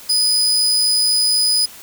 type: tone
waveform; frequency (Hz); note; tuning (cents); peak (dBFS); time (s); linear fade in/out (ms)
35% pulse; 4978; D#8; 0; -12; 0.09-1.66; 10
effects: white hiss -39 dBFS RMS until 1.82 s